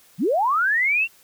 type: linear sweep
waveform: sine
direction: up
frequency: 138.59 to 2777 Hz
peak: -17 dBFS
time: 0.18-1.08 s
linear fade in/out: 50 ms
effects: white hiss -54 dBFS RMS until 1.23 s